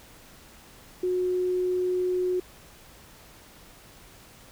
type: tone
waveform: sine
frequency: 364.2 Hz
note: F#4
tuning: 27 cents flat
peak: -23 dBFS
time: 1.03-2.4 s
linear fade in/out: 5 ms
effects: pink hiss -51 dBFS RMS until 4.51 s